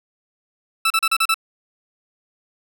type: tone bursts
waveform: 20% pulse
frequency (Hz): 1318.5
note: E6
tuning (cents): 0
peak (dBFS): -10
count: 6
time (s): 0.85-1.343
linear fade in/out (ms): 5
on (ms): 53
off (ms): 35
effects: none